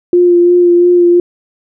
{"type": "tone with vibrato", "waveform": "sine", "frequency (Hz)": 351.1, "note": "F4", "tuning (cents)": 9, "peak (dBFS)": -4, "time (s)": [0.13, 1.2], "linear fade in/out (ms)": 2, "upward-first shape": "sine", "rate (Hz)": 2.9, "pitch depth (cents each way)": 18, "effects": []}